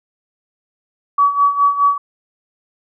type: tone with tremolo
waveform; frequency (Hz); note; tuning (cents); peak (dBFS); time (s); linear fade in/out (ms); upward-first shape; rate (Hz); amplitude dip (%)
sine; 1138; C#6; +45; -8; 1.18-1.98; 5; sine; 4.8; 75
effects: none